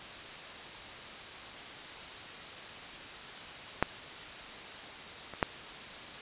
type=clicks; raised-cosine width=0.5 ms; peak=-9 / -27 / -10 dBFS; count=3; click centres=3.826 / 5.337 / 5.428 s; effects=white hiss -44 dBFS RMS until 6.21 s + resampled to 8000 Hz